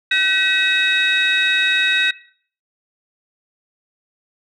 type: tone cluster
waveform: sine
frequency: 1525 / 1920 / 2574 / 3784 Hz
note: G6 / B6 / E7 / A#7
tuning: -48 / -49 / -42 / +25 cents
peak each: -19 dBFS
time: 0.11-2.11 s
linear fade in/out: 5 ms
effects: noise-tail reverb RT60 0.5 s tail -18 dB re dry + tanh soft clip ceiling -7 dBFS